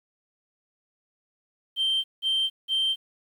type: tone bursts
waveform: sine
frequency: 3136 Hz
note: G7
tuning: in tune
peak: -20 dBFS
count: 3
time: 1.76-2.96 s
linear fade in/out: 50 ms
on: 280 ms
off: 180 ms
effects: tanh soft clip ceiling -19 dBFS + 9-bit